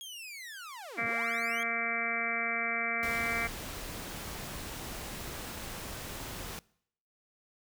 sawtooth linear two-way sweep, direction down then up, 3309 to 86.3 to 3309 Hz, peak -39 dBFS, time 0.01-1.63 s, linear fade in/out 0 ms, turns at 1.05 s
harmonic tone, 231.4 Hz, A#3, 13 cents flat, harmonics 1 / 2 / 3 / 5 / 6 / 7 / 8 / 9 / 10, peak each -43 / -44 / -39 / -41 / -40 / -41 / -41 / -35 / -34 dBFS, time 0.97-3.48 s, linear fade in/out 20 ms
pink noise, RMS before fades -41 dBFS, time 3.03-6.59 s, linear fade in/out 0 ms
effects noise-tail reverb RT60 0.7 s tail -24 dB re dry

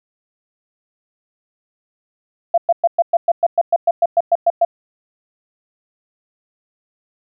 sine tone bursts, 681 Hz, F5, 44 cents flat, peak -9 dBFS, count 15, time 2.54-4.65 s, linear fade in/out 5 ms, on 38 ms, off 110 ms, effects none

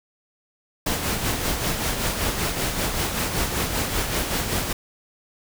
pink noise with tremolo, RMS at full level -23 dBFS, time 0.86-4.73 s, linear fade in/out 5 ms, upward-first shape sine, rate 5.2 Hz, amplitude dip 45%, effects none

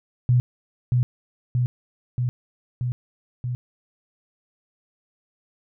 sine tone with echo, 123.6 Hz, B2, 2 cents sharp, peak -14 dBFS, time 0.29-0.4 s, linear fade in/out 0 ms, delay 630 ms, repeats 5, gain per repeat -2 dB, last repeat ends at 3.55 s, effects none

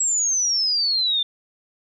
sine exponential sweep, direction down, 7750 to 3546 Hz, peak -18 dBFS, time 0-1.23 s, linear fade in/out 5 ms, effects 10-bit

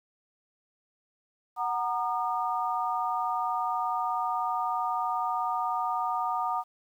sine chord, D# minor, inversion first, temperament equal with one note detuned, 740 / 932.3 / 1216.1 Hz, F#5 / A#5 / D#6, 0 / 0 / -40 cents, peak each -31 dBFS, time 1.56-6.64 s, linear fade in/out 50 ms, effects 10-bit

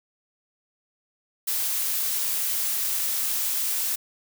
blue noise, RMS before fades -26 dBFS, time 1.47-3.96 s, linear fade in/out 10 ms, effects none

